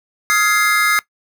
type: chord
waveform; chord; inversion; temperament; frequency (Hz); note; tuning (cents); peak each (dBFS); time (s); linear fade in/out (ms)
square; F minor seventh; third; just; 1257.2 / 1396.9 / 1676.3 / 2095; Eb6 / F6 / Ab6 / C7; +18 / 0 / +16 / +2; -19 / -23 / -20 / -17; 0.3-0.99; 0
effects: noise-tail reverb RT60 0.1 s tail -19 dB re dry